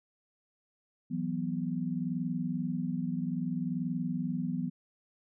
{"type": "chord", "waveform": "sine", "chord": "E suspended second", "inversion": "none", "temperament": "just", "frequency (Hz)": [164.81, 185.42, 247.2], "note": ["E3", "F#3", "B3"], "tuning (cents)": [0, 4, 2], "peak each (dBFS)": [-35, -35, -34], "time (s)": [1.1, 4.7], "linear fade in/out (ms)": 20, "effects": []}